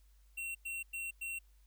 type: tone bursts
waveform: square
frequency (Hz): 2727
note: F7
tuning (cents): -42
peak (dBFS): -39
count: 4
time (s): 0.37-1.39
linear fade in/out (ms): 10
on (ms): 180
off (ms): 100
effects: added 50 Hz sine -61 dBFS peak until 1.66 s + white hiss -75 dBFS RMS until 1.66 s